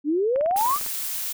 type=exponential sweep; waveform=sine; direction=up; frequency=279.4 to 1244.5 Hz; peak=-19 dBFS; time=0.04-0.79 s; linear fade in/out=50 ms
type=click train; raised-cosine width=0.5 ms; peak=-22 dBFS; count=11; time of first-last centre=0.36-0.863 s; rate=19.9 Hz
type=noise; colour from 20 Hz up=blue; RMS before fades=-29 dBFS; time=0.56-1.33 s; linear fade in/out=10 ms
effects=none